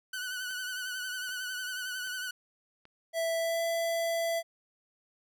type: tone with vibrato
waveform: sawtooth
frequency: 1495 Hz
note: F#6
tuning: 17 cents sharp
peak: -31 dBFS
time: 0.13-2.31 s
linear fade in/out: 5 ms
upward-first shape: triangle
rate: 11 Hz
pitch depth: 55 cents each way
type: click train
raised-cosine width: 0.3 ms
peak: -38 dBFS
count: 4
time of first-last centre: 0.51-2.854 s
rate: 1.28 Hz
type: tone with pitch glide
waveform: square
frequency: 660 to 668.1 Hz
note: E5 to E5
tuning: +2 to +23 cents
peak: -29 dBFS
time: 3.13-4.43 s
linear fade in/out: 50 ms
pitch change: +21 cents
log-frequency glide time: 3.38-3.62 s
effects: none